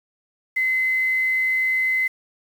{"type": "tone with quantisation", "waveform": "sine", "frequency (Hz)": 2047, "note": "C7", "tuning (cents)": -38, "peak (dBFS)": -18, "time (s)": [0.56, 2.08], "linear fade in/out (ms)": 10, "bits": 7, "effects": []}